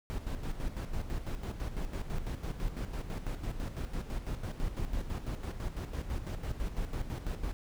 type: noise with tremolo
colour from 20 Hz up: brown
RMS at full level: -34 dBFS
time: 0.1-7.53 s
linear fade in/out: 0 ms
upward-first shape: square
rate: 6 Hz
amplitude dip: 60%
effects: none